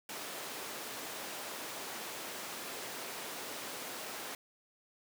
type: high-pass noise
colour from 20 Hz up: pink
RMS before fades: -43 dBFS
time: 0.09-4.35 s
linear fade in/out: 2 ms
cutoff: 350 Hz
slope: 12 dB/octave
effects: none